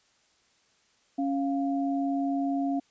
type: tone pair together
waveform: sine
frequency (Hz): 276.8 / 698.5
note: C#4 / F5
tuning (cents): -2 / 0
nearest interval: octave + major third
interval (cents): 1602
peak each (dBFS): -26 / -32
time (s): 1.18-2.8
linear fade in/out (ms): 10
effects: white hiss -66 dBFS RMS until 2.9 s + resampled to 16000 Hz